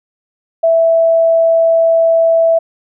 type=tone; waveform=sine; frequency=659.3 Hz; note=E5; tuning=in tune; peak=-7 dBFS; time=0.63-2.59 s; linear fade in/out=10 ms; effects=none